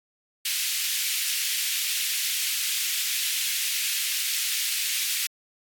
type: high-pass noise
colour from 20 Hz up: pink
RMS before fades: -27 dBFS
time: 0.45-5.27 s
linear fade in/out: 5 ms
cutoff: 2300 Hz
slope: 24 dB/octave
effects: AAC 64 kbps